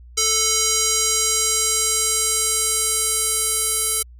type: tone with band-pass filter sweep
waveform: square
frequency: 440 Hz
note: A4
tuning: in tune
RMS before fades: -20 dBFS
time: 0.17-4.03 s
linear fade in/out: 10 ms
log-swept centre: 6400 to 10000 Hz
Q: 2.4
effects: added 60 Hz sine -40 dBFS peak until 4.19 s